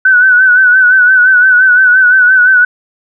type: tone with vibrato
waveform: sine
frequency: 1500 Hz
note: F#6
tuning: 23 cents sharp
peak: -3 dBFS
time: 0.05-2.65 s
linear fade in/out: 5 ms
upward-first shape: sine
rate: 5.8 Hz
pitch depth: 54 cents each way
effects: none